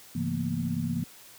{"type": "tone cluster", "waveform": "sine", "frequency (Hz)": [102.1, 137.8, 168.4, 222.1, 237.8], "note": ["G#2", "C#3", "E3", "A3", "A#3"], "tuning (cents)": [-29, -10, 37, 16, 35], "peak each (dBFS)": [-36, -35, -31, -36, -32], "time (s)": [0.15, 1.04], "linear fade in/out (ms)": 5, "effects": ["white hiss -51 dBFS RMS until 1.38 s", "high-pass 60 Hz 12 dB/octave"]}